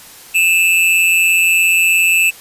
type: tone with amplitude modulation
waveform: square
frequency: 2637 Hz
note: E7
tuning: in tune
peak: -7 dBFS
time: 0.34-2.31 s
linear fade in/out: 20 ms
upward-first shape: sine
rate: 177 Hz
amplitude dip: 70%
effects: white hiss -38 dBFS RMS until 2.4 s + resampled to 32000 Hz